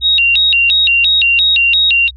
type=tone with vibrato; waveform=sine; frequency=3232 Hz; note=G#7; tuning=48 cents flat; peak=-7 dBFS; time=0.01-2.11 s; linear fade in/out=50 ms; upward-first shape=square; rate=2.9 Hz; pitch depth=270 cents each way; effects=added 64 Hz sine -32 dBFS peak until 2.16 s + MP3 48 kbps